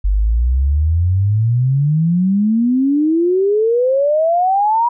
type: exponential sweep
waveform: sine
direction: up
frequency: 47.02 to 968 Hz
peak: -11 dBFS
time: 0.04-4.89 s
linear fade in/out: 10 ms
effects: none